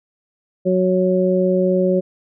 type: harmonic tone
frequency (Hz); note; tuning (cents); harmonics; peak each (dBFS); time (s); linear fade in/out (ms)
184.6; F#3; -4; 1 / 2 / 3; -18 / -18 / -18; 0.65-2.01; 20
effects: none